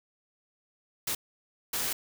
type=noise bursts at uneven times; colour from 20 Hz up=white; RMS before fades=-31 dBFS; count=2; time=1.07-1.15 / 1.73-1.93 s; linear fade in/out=5 ms; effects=none